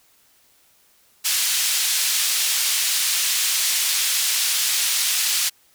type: band-pass noise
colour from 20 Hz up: pink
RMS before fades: -21 dBFS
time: 1.24-5.5 s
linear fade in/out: 20 ms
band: 3300 to 14000 Hz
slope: 12 dB/octave
effects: white hiss -58 dBFS RMS until 5.74 s